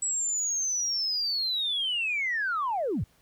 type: linear sweep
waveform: sine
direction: down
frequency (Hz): 7860 to 61.74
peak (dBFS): -25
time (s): 0.02-3.04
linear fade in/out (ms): 5
effects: tanh soft clip ceiling -21 dBFS + pink hiss -64 dBFS RMS until 3.21 s